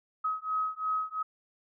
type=beating tone pair; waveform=sine; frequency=1270 / 1272.9 Hz; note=D#6 / D#6; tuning=+35 / +39 cents; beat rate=2.9 Hz; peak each=-32 / -32 dBFS; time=0.24-1.23 s; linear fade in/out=10 ms; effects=none